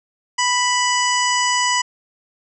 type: harmonic tone with a mistuned harmonic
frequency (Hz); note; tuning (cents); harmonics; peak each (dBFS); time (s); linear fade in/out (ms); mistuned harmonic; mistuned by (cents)
987.8; B5; 0; 1 / 2 / 3 / 5 / 6 / 7 / 8; -19 / -22 / -24 / -26 / -27 / -27 / -28; 0.38-1.82; 10; 8; -15
effects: none